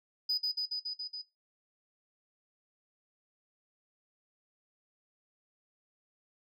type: tone with echo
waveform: sine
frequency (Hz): 4978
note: D#8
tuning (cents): 0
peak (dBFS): -25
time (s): 0.29-0.38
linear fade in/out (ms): 10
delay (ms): 140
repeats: 6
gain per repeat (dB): -2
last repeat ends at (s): 1.22
effects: noise-tail reverb RT60 0.2 s tail -19 dB re dry + tanh soft clip ceiling -26 dBFS